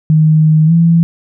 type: tone with pitch glide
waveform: sine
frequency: 156 to 167.2 Hz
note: D#3 to E3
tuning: +5 to +25 cents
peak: -5 dBFS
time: 0.1-1.03 s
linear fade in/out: 0 ms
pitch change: +120 cents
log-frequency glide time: 0.66-0.72 s
effects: none